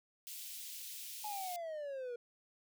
white high-pass noise, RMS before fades -47 dBFS, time 0.27-1.56 s, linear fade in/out 0 ms, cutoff 2600 Hz, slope 24 dB/octave
triangle exponential sweep, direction down, 859 to 471.8 Hz, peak -38 dBFS, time 1.24-2.16 s, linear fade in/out 5 ms
effects none

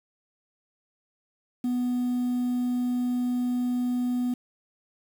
sine tone, 246.9 Hz, B3, in tune, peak -21 dBFS, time 1.64-4.34 s, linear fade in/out 5 ms, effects tanh soft clip ceiling -23 dBFS + 8-bit

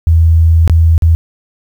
sine tone with dropouts, 81.9 Hz, E2, 11 cents flat, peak -4 dBFS, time 0.07-1.15 s, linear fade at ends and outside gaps 0 ms, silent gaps 0.677-0.697 / 0.979-1.022 s, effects 7-bit

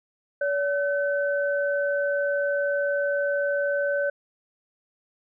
sine tone pair together, 570.9 / 1524 Hz, D5 / G6, -49 / -49 cents, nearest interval octave + perfect fourth, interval 1700 cents, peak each -23 / -28 dBFS, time 0.41-4.1 s, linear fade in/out 5 ms, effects none

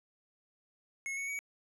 square tone with pitch steps, 2180 / 2218 / 2257 Hz, C#7 / C#7 / C#7, -29 / 0 / +31 cents, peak -36 dBFS, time 1.06-1.39 s, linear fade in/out 0 ms, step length 110 ms, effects low-pass 11000 Hz 12 dB/octave

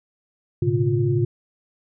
sine tone cluster, 109.8 / 124.7 / 140.7 / 352.3 Hz, A2 / B2 / C#3 / F4, -3 / +17 / +26 / +15 cents, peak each -23 dBFS, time 0.62-1.25 s, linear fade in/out 5 ms, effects none

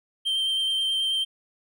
triangle tone with vibrato, 3136 Hz, G7, in tune, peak -21 dBFS, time 0.25-1.25 s, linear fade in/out 20 ms, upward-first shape sine, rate 9.3 Hz, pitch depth 11 cents each way, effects none

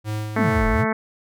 square tone with tremolo, 107 Hz, A2, 48 cents flat, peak -24 dBFS, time 0.04-0.85 s, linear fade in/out 50 ms, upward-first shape sine, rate 2.6 Hz, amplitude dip 45%
harmonic tone, 220 Hz, A3, in tune, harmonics 1 / 2 / 3 / 4 / 5 / 6 / 7 / 8 / 9 / 10, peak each -23 / -26 / -28 / -29 / -30 / -31 / -31 / -32 / -33 / -33 dBFS, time 0.36-0.93 s, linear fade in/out 5 ms
sine exponential two-way sweep, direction down then up, 288.9 to 37.12 to 153.9 Hz, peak -20 dBFS, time 0.38-0.85 s, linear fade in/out 10 ms, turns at 0.68 s
effects none

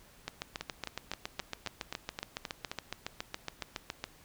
two click trains, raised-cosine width 0.2 ms, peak -19 / -18 dBFS, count 9 / 28, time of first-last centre 0.61-2.715 / 0.28-4.04 s, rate 3.8 / 7.18 Hz, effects pink hiss -59 dBFS RMS until 4.24 s

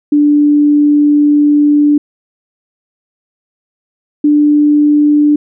sine tone pair in turn, 293.7 / 295.7 Hz, D4 / D4, 0 / +12 cents, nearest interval unison, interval 12 cents, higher second, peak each -5 dBFS, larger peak neither, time 0.12-1.98 / 4.24-5.36 s, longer first, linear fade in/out 5 ms, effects none

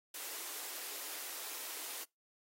white high-pass noise, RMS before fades -44 dBFS, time 0.14-2.04 s, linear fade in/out 5 ms, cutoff 290 Hz, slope 48 dB/octave, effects noise-tail reverb RT60 0.2 s tail -25 dB re dry + AAC 48 kbps

